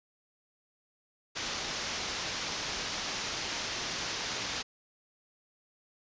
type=low-pass noise; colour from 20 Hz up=white; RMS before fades=-36 dBFS; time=1.35-4.63 s; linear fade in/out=20 ms; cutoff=6400 Hz; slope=48 dB/octave; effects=resampled to 16000 Hz